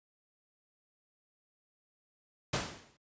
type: noise with exponential decay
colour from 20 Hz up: pink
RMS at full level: -29 dBFS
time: 2.53-2.97 s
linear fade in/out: 5 ms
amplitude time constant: 94 ms
effects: high-pass 80 Hz 12 dB/octave + resampled to 16000 Hz